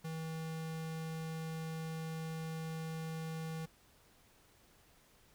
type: tone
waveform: square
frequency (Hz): 160.9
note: E3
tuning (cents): -42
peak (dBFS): -40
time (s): 0.04-3.66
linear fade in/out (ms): 10
effects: pink hiss -66 dBFS RMS until 5.34 s